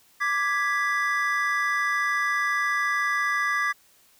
triangle chord, G# diminished, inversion second, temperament equal, 1174.7 / 1661.2 / 1975.5 Hz, D6 / G#6 / B6, 0 / 0 / 0 cents, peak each -25 dBFS, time 0.2-3.73 s, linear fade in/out 20 ms, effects white hiss -59 dBFS RMS until 4.19 s

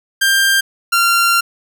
sawtooth tone pair in turn, 1589 / 1380 Hz, G6 / F6, +23 / -21 cents, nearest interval major second, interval 244 cents, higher first, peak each -7 dBFS, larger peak neither, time 0.21-0.61 / 0.92-1.41 s, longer second, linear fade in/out 10 ms, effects none

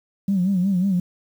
sine tone with vibrato, 188.2 Hz, F#3, 30 cents sharp, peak -16 dBFS, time 0.28-1 s, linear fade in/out 5 ms, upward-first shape sine, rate 5.5 Hz, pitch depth 110 cents each way, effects tanh soft clip ceiling -12 dBFS + 8-bit

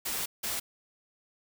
white noise bursts at uneven times, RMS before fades -33 dBFS, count 2, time 0.05-0.26 / 0.43-0.6 s, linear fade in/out 10 ms, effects none

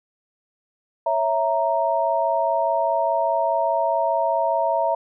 sine chord, A# diminished, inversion first, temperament equal, 554.4 / 659.3 / 932.3 Hz, C#5 / E5 / A#5, 0 / 0 / 0 cents, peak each -26 / -21 / -22 dBFS, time 1.06-4.95 s, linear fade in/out 5 ms, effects none

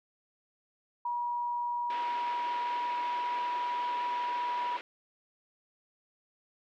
sine tone with pitch glide, 961 to 971.6 Hz, B5 to B5, -48 to -29 cents, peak -30 dBFS, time 1.05-4.77 s, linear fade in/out 5 ms, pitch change +19 cents, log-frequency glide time 2.04-3.43 s
white band-pass noise, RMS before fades -44 dBFS, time 1.9-4.81 s, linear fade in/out 0 ms, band 300 to 3000 Hz, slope 24 dB/octave
effects none

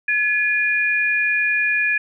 sine tone pair together, 1703 / 2433 Hz, G#6 / D#7, +43 / -39 cents, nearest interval tritone, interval 618 cents, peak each -19 dBFS, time 0.08-1.98 s, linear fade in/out 5 ms, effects none

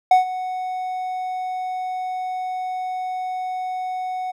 triangle tone with ADSR envelope, 740 Hz, F#5, in tune, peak -6 dBFS, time 0.11-4.32 s, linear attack 4 ms, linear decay 130 ms, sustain -16 dB, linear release 18 ms, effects none

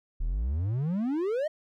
triangle exponential sweep, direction up, 34.65 to 642 Hz, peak -24 dBFS, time 0.2-1.48 s, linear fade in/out 10 ms, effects none

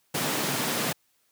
pink high-pass noise, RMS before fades -28 dBFS, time 0.14-0.93 s, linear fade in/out 10 ms, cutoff 120 Hz, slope 48 dB/octave, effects white hiss -69 dBFS RMS until 1.31 s + high-pass 60 Hz 12 dB/octave

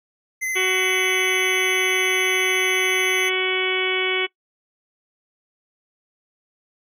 square tone with vibrato, 2052 Hz, C7, 34 cents flat, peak -23 dBFS, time 0.41-3.3 s, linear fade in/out 20 ms, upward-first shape triangle, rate 14 Hz, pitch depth 18 cents each way
harmonic tone, 373.3 Hz, F#4, 15 cents sharp, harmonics 1 / 2 / 3 / 4 / 5 / 6 / 7 / 8 / 9, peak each -24 / -35 / -32 / -31 / -34 / -23 / -33 / -28 / -31 dBFS, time 0.55-4.27 s, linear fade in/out 20 ms
effects noise-tail reverb RT60 0.1 s tail -20 dB re dry

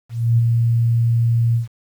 sine tone with ADSR envelope, 116.54 Hz, A#2, in tune, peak -10 dBFS, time 0.09-1.68 s, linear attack 290 ms, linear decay 25 ms, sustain -3 dB, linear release 130 ms, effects 8-bit

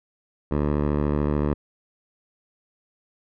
10% pulse tone with low-pass filter, 73.7 Hz, D2, 7 cents sharp, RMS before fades -23 dBFS, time 0.51-1.54 s, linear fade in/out 5 ms, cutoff 1100 Hz, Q 0.64, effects none

